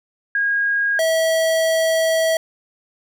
sine / square tone pair in turn, 1634 / 648.5 Hz, G#6 / E5, -29 / -28 cents, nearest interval octave + major third, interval 1599 cents, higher first, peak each -16 dBFS, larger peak neither, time 0.35-0.99 / 0.99-2.37 s, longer second, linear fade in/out 2 ms, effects none

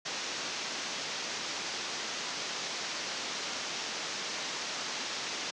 white low-pass noise, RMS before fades -37 dBFS, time 0.05-5.51 s, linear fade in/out 10 ms, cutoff 6400 Hz, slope 48 dB/octave, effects high-pass 200 Hz 12 dB/octave

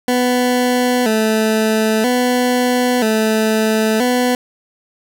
20% pulse tone with vibrato, 233.1 Hz, A#3, in tune, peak -8 dBFS, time 0.08-4.35 s, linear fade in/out 2 ms, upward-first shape square, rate 0.51 Hz, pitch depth 110 cents each way, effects none

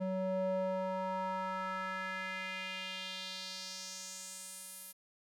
square tone with band-pass filter sweep, 187.7 Hz, F#3, 25 cents sharp, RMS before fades -39 dBFS, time 0-4.93 s, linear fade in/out 20 ms, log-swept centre 400 to 12000 Hz, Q 2.5, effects none

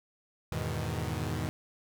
sawtooth chord, E major seventh, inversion none, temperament equal, 82.41 / 103.83 / 123.47 / 155.56 Hz, E2 / G#2 / B2 / D#3, 0 / 0 / 0 / 0 cents, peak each -33 dBFS, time 0.52-1.49 s, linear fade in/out 0 ms, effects none

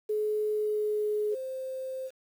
sine tone with pitch glide, 425.3 to 421.4 Hz, G#4 to G#4, +41 to +25 cents, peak -26 dBFS, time 0.09-1.35 s, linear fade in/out 10 ms, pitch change -16 cents, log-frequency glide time 0.49-1.14 s
sine tone, 523 Hz, C5, 1 cent flat, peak -33 dBFS, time 1.3-2.11 s, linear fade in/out 50 ms
effects 9-bit

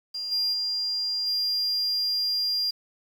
sine tone with level steps, 4800 Hz, D8, 37 cents sharp, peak -29 / -20 / -24 / -21 dBFS, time 0.14-2.71 s, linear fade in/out 10 ms, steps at 0.31 / 0.52 / 1.26 s, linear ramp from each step 20 ms, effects tanh soft clip ceiling -22 dBFS + 8-bit

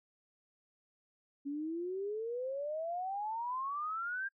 sine exponential sweep, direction up, 277.2 to 1616 Hz, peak -35 dBFS, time 1.45-4.29 s, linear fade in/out 20 ms, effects noise-tail reverb RT60 0.1 s tail -24 dB re dry

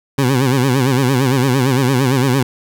20% pulse tone with vibrato, 130.81 Hz, C3, in tune, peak -7 dBFS, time 0.18-2.43 s, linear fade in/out 5 ms, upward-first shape sine, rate 8.8 Hz, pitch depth 120 cents each way, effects none

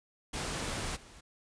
pink noise with level steps, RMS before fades -36 / -54 dBFS, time 0.33-1.21 s, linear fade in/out 10 ms, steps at 0.95 s, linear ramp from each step 20 ms, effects resampled to 22050 Hz

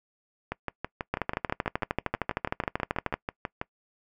two click trains, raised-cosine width 0.5 ms, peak -11 / -15 dBFS, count 27 / 20, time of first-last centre 1.14-3.14 / 0.52-3.614 s, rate 13 / 6.14 Hz, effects noise-tail reverb RT60 0.1 s tail -23 dB re dry

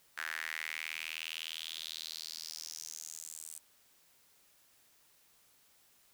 sawtooth tone with high-pass filter sweep, 79.7 Hz, D#2, 42 cents sharp, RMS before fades -43 dBFS, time 0.17-3.59 s, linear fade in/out 10 ms, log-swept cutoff 1600 to 8600 Hz, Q 4.4, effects white hiss -67 dBFS RMS until 6.13 s

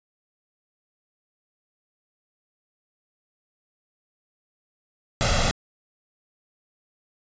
pink noise with comb filter, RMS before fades -21 dBFS, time 5.21-5.51 s, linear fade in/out 0 ms, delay 1.5 ms, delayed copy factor +0.7, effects resampled to 16000 Hz

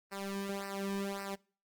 sawtooth tone with flanger, 197.4 Hz, G3, 12 cents sharp, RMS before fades -38 dBFS, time 0.11-1.36 s, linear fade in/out 20 ms, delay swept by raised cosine 0.29 to 1.49 ms, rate 1.8 Hz, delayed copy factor -0.95, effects noise-tail reverb RT60 0.4 s tail -24 dB re dry + Opus 24 kbps

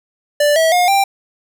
square tone with pitch steps, 587.3 / 647.9 / 714.7 / 788.5 Hz, D5 / E5 / F5 / G5, 0 / -30 / +40 / +10 cents, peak -11 dBFS, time 0.4-1.04 s, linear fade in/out 5 ms, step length 160 ms, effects none

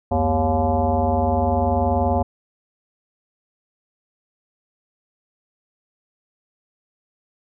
sine tone with frequency modulation, 397.7 Hz, G4, 25 cents sharp, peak -16 dBFS, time 0.11-2.23 s, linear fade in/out 10 ms, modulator 155 Hz, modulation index 2.9, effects none

